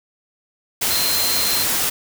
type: tone in noise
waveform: sine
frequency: 4142 Hz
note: C8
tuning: 18 cents flat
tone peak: -22 dBFS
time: 0.9-1.64 s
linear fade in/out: 10 ms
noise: white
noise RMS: -20 dBFS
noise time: 0.81-1.9 s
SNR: -5 dB
effects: none